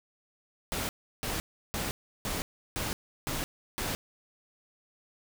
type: noise bursts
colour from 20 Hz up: pink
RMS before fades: -33 dBFS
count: 7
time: 0.72-3.95 s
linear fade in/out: 0 ms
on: 170 ms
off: 340 ms
effects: none